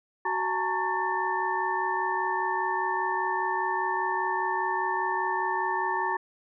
sine tone cluster, 373.3 / 851 / 916 / 1109 / 1777 Hz, F#4 / G#5 / A#5 / C#6 / A6, +15 / +42 / -31 / 0 / +17 cents, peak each -34 / -34 / -28 / -34 / -32 dBFS, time 0.25-6.17 s, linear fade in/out 5 ms, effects none

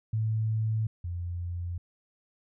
sine tone pair in turn, 110 / 87.31 Hz, A2 / F2, 0 / 0 cents, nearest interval major third, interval 400 cents, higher first, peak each -25 / -31 dBFS, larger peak first, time 0.13-0.87 / 1.04-1.78 s, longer neither, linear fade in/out 5 ms, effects none

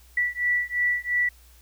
sine beating tone pair, 1956 / 1958.9 Hz, B6 / B6, -17 / -15 cents, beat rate 2.9 Hz, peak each -25 dBFS, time 0.17-1.29 s, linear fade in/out 5 ms, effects added 60 Hz sine -51 dBFS peak until 1.61 s + white hiss -57 dBFS RMS until 1.61 s

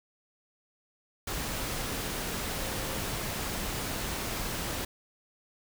sine tone in noise, 530 Hz, C5, 22 cents sharp, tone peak -43 dBFS, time 2.59-3 s, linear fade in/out 5 ms, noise pink, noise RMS -34 dBFS, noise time 1.27-4.85 s, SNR -12 dB, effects none

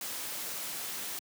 white noise, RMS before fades -38 dBFS, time 0.01-1.19 s, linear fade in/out 2 ms, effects high-pass 150 Hz 12 dB/octave

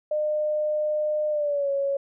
sine tone with pitch glide, 606 to 555.7 Hz, D#5 to C#5, -46 to +4 cents, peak -22 dBFS, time 0.11-1.97 s, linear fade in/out 5 ms, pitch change -150 cents, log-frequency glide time 1.3-1.7 s, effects none

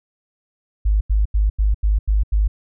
sine tone bursts, 51.7 Hz, G#1, 7 cents flat, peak -13 dBFS, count 7, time 0.85-2.48 s, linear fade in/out 10 ms, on 160 ms, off 85 ms, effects none

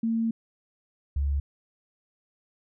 sine tone pair in turn, 227 / 70.5 Hz, A#3 / C#2, -46 / +30 cents, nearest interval octave + minor sixth, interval 2024 cents, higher first, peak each -23 dBFS, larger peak neither, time 0.03-0.31 / 1.16-1.4 s, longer first, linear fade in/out 5 ms, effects none

